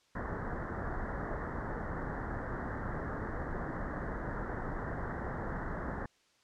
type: low-pass noise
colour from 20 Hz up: pink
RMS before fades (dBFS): -38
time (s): 0.15-6.06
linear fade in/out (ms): 5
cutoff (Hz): 1900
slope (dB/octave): 96
effects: white hiss -69 dBFS RMS until 6.43 s + low-pass 6000 Hz 12 dB/octave